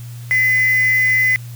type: tone with quantisation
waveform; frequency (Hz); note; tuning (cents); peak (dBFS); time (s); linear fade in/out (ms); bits
sine; 2024; B6; +42; -12; 0.31-1.36; 0; 4
effects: added 119 Hz sine -29 dBFS peak until 1.55 s + white hiss -44 dBFS RMS until 1.55 s